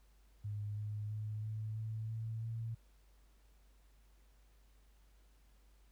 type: tone with pitch steps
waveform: sine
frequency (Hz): 103.83 / 105.4 / 107 / 108.61 / 110.26 / 111.93 / 113.62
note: G#2 / G#2 / A2 / A2 / A2 / A2 / A#2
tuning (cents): 0 / +26 / -48 / -22 / +4 / +30 / -44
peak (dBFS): -38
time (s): 0.44-2.75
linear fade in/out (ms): 10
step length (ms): 330
effects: added 50 Hz sine -63 dBFS peak until 5.91 s + pink hiss -74 dBFS RMS until 5.91 s